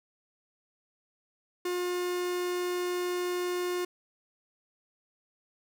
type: tone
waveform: 45% pulse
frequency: 357.4 Hz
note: F4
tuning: 40 cents sharp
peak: -29 dBFS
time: 1.65-3.85 s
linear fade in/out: 5 ms
effects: none